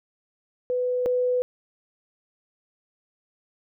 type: tone pair in turn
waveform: sine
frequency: 498.2 / 498.2 Hz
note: B4 / B4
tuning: +15 / +15 cents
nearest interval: unison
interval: 0 cents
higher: neither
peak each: -22 / -20 dBFS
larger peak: second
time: 0.7-1.06 / 1.06-1.42 s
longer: neither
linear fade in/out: 0 ms
effects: none